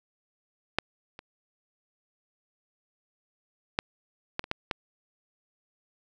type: clicks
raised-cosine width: 0.3 ms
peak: -7 / -26 / -8 / -12 / -24 / -12 / -12 dBFS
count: 7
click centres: 0.786 / 1.191 / 3.789 / 4.394 / 4.441 / 4.514 / 4.712 s
effects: none